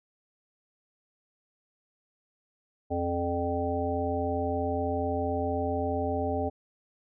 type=harmonic tone with a mistuned harmonic; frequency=86.1 Hz; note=F2; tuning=24 cents flat; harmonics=1 / 3 / 5 / 7 / 9; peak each=-33 / -33 / -33 / -33 / -33 dBFS; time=2.9-6.5 s; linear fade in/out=20 ms; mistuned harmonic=3; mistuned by=+50 cents; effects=none